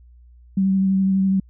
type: tone with vibrato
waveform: sine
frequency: 192.1 Hz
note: G3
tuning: 35 cents flat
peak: -15 dBFS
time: 0.57-1.4 s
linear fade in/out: 5 ms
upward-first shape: sine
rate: 12 Hz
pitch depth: 16 cents each way
effects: added 60 Hz sine -45 dBFS peak until 1.49 s